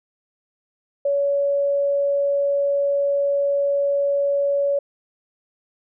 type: tone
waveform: sine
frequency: 564 Hz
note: C#5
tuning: 30 cents sharp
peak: -17 dBFS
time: 1.05-4.79 s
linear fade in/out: 5 ms
effects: none